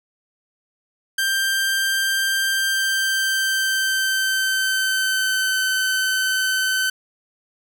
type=tone with pitch glide; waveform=sawtooth; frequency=1578 to 1527.8 Hz; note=G6 to G6; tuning=+11 to -45 cents; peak=-15 dBFS; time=1.18-6.9 s; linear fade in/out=5 ms; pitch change=-56 cents; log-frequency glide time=2.5-5.61 s; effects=none